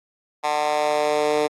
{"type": "tone with high-pass filter sweep", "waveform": "10% pulse", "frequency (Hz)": 150, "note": "D3", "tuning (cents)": 37, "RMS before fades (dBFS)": -21, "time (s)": [0.43, 1.48], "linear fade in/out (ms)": 20, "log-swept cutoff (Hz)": [820, 410], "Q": 2.3, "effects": ["low-pass 8000 Hz 12 dB/octave", "AAC 64 kbps"]}